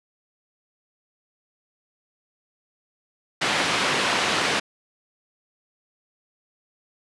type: band-pass noise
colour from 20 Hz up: white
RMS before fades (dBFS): -23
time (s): 3.41-4.6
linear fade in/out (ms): 10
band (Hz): 150 to 3000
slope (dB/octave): 12
effects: resampled to 24000 Hz